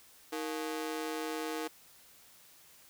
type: ring-modulated tone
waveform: sawtooth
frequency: 392 Hz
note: G4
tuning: in tune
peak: -28 dBFS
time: 0.32-1.68 s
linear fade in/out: 10 ms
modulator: 75.6 Hz
effects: white hiss -59 dBFS RMS until 2.89 s